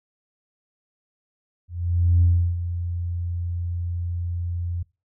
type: tone with ADSR envelope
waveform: sine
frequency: 86.8 Hz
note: F2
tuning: 10 cents flat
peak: -12 dBFS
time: 1.68-4.83 s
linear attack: 540 ms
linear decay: 340 ms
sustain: -12 dB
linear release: 8 ms
effects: noise-tail reverb RT60 0.3 s tail -25 dB re dry + tanh soft clip ceiling -9 dBFS